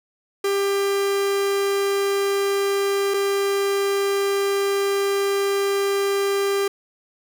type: tone pair in turn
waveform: 45% pulse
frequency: 397.2 / 397.2 Hz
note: G4 / G4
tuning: +23 / +23 cents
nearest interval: unison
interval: 0 cents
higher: neither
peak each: -19 dBFS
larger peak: neither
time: 0.44-3.14 / 3.14-6.68 s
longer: second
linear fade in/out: 5 ms
effects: none